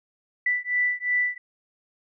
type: beating tone pair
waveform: sine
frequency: 1975.5 / 1978.3 Hz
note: B6 / B6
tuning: 0 / +2 cents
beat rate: 2.8 Hz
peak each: -25 / -25 dBFS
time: 0.46-1.38 s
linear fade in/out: 5 ms
effects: none